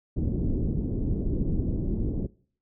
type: low-pass noise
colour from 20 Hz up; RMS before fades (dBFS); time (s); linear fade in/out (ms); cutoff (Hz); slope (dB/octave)
pink; -27; 0.16-2.27; 10; 350; 24
effects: noise-tail reverb RT60 0.5 s tail -22 dB re dry